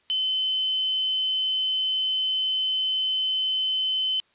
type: tone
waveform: sine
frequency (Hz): 3054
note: G7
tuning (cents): -46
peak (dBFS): -22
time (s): 0.1-4.2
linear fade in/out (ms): 0
effects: white hiss -64 dBFS RMS until 4.34 s + resampled to 8000 Hz